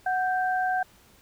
sine tone pair together, 740 / 1568 Hz, F#5 / G6, 0 / 0 cents, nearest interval octave + minor second, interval 1300 cents, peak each -24 / -29 dBFS, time 0.06-0.83 s, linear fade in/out 5 ms, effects pink hiss -57 dBFS RMS until 1.21 s

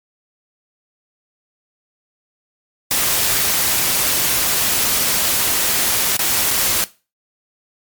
white noise with dropouts, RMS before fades -17 dBFS, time 2.91-6.84 s, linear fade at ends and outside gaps 0 ms, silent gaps 6.167-6.192 / 6.506-6.51 s, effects noise-tail reverb RT60 0.3 s tail -18 dB re dry + MP3 96 kbps

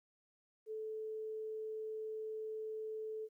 sine tone, 436.1 Hz, A4, 15 cents flat, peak -40 dBFS, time 0.66-3.29 s, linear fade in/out 50 ms, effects 13-bit

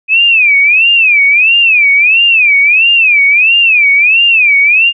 sine tone with vibrato, 2500 Hz, D#7, 8 cents sharp, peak -4 dBFS, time 0.08-4.93 s, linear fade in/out 50 ms, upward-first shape sine, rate 1.5 Hz, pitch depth 200 cents each way, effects none

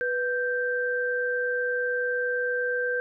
sine tone pair together, 492.6 / 1568 Hz, B4 / G6, -5 / 0 cents, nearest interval octave + minor sixth, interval 2005 cents, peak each -27 dBFS, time 0.01-3 s, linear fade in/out 0 ms, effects none

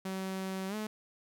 sawtooth tone with pitch glide, 190 to 214.5 Hz, F#3 to A3, +46 to -44 cents, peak -31 dBFS, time 0.05-0.87 s, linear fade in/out 5 ms, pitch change +210 cents, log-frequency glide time 0.68-0.75 s, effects none

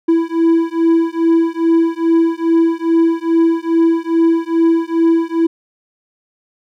triangle beating tone pair, 329.6 / 332 Hz, E4 / E4, 0 / +12 cents, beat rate 2.4 Hz, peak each -12 dBFS, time 0.08-5.47 s, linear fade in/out 10 ms, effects none

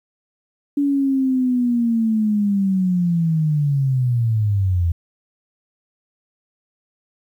sine linear sweep, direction down, 287 to 82.41 Hz, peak -15 dBFS, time 0.77-4.92 s, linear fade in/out 5 ms, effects 9-bit

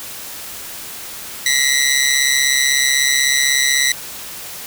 15% pulse ring-modulated tone, 1975.5 Hz, B6, in tune, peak -4 dBFS, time 1.46-3.92 s, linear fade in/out 0 ms, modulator 68.1 Hz, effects white hiss -31 dBFS RMS until 4.66 s

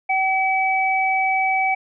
sine tone pair together, 763.5 / 2288 Hz, G5 / D7, -46 / -46 cents, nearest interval octave + perfect fifth, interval 1900 cents, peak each -19 / -20 dBFS, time 0.09-1.75 s, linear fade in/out 10 ms, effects none

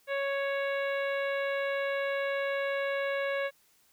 harmonic tone with a mistuned harmonic, 554.4 Hz, C#5, in tune, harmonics 1 / 2 / 3 / 4 / 5 / 6 / 7, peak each -30 / -40 / -36 / -39 / -44 / -51 / -50 dBFS, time 0.07-3.51 s, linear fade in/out 50 ms, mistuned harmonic 6, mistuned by +34 cents, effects white hiss -66 dBFS RMS until 3.92 s

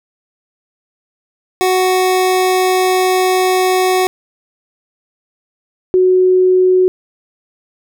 25% pulse / sine tone pair in turn, 370.7 / 369.2 Hz, F#4 / F#4, +3 / -4 cents, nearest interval unison, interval 7 cents, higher first, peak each -7 dBFS, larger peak neither, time 1.61-4.07 / 5.94-6.88 s, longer first, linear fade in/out 0 ms, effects none

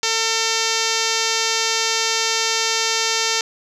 5% pulse tone with low-pass filter, 450 Hz, A4, 39 cents sharp, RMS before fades -20 dBFS, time 0.03-3.41 s, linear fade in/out 2 ms, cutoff 6600 Hz, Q 2.7, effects none

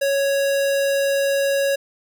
square tone, 554.4 Hz, C#5, in tune, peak -18 dBFS, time 0.01-1.76 s, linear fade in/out 10 ms, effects none

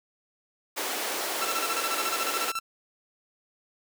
pink high-pass noise, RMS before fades -31 dBFS, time 0.76-2.52 s, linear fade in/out 20 ms, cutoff 350 Hz, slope 24 dB/octave
sawtooth tone with tremolo, 1341 Hz, E6, 29 cents sharp, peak -24 dBFS, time 1.41-2.6 s, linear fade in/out 10 ms, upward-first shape square, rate 14 Hz, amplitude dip 80%
effects none

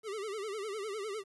square tone with vibrato, 415.3 Hz, G#4, in tune, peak -37 dBFS, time 0.03-1.24 s, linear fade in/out 50 ms, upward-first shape sine, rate 9.9 Hz, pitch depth 130 cents each way, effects resampled to 24000 Hz + 11-bit

